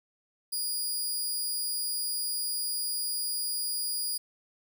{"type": "tone", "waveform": "15% pulse", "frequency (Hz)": 4870, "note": "D#8", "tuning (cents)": -38, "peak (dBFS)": -23, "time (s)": [0.52, 4.18], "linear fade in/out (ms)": 10, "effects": []}